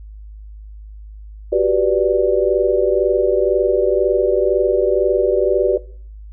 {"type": "chord", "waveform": "sine", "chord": "G major seventh", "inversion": "third", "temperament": "equal", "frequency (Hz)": [370, 392, 493.9, 587.3], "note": ["F#4", "G4", "B4", "D5"], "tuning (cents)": [0, 0, 0, 0], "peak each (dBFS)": -18, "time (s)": [1.52, 5.78], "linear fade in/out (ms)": 10, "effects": ["noise-tail reverb RT60 0.5 s tail -20 dB re dry", "added 52 Hz sine -33 dBFS peak until 6.32 s"]}